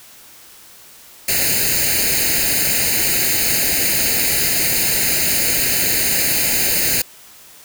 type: noise with comb filter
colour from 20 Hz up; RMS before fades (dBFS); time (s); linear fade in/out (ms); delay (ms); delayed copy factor
white; -17; 1.28-7.02; 5; 0.44; +0.85
effects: white hiss -43 dBFS RMS until 7.64 s